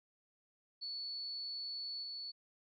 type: tone with level steps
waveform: sine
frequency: 4435 Hz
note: C#8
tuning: in tune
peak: -40 / -42 dBFS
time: 0.81-2.32 s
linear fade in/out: 20 ms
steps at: 2.02 s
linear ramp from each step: 20 ms
effects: none